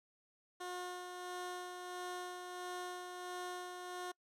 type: tone with tremolo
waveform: 15% pulse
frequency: 360 Hz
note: F#4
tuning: 47 cents flat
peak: -35 dBFS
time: 0.6-4.12 s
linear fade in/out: 10 ms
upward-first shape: sine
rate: 1.5 Hz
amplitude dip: 40%
effects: noise-tail reverb RT60 0.1 s tail -26 dB re dry + low-pass 12000 Hz 12 dB/octave